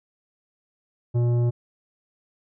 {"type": "tone with tanh clipping", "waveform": "sine", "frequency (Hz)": 120, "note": "B2", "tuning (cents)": -49, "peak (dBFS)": -20, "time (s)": [1.14, 1.51], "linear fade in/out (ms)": 20, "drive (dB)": 11, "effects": []}